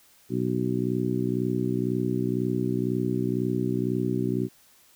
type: harmonic tone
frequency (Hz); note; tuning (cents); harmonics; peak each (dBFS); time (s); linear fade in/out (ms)
62; B1; +7; 2 / 3 / 4 / 5 / 6; -30 / -30 / -30 / -30 / -30; 0.29-4.49; 50
effects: white hiss -58 dBFS RMS until 4.95 s